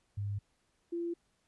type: tone pair in turn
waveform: sine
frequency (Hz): 101.5 / 341.4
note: G#2 / F4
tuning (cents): -39 / -39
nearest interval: octave + major sixth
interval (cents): 2100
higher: second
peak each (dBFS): -33 / -33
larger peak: neither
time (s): 0.17-0.39 / 0.92-1.14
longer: neither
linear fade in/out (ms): 10
effects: pink hiss -75 dBFS RMS until 1.47 s + resampled to 24000 Hz